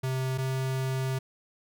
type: tone pair in turn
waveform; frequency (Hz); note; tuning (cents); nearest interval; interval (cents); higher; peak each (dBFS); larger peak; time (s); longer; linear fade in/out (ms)
square; 130.81 / 131.72; C3 / C3; 0 / +12; unison; 12; second; -28; neither; 0.03-0.38 / 0.38-1.19; second; 10
effects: none